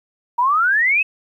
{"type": "exponential sweep", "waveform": "sine", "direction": "up", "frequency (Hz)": [932.3, 2637], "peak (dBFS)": -13, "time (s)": [0.38, 1.03], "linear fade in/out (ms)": 10, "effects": ["9-bit"]}